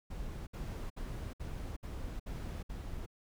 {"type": "noise bursts", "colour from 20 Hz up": "brown", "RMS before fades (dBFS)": -41, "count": 7, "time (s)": [0.1, 3.062], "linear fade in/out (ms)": 10, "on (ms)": 370, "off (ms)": 62, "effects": []}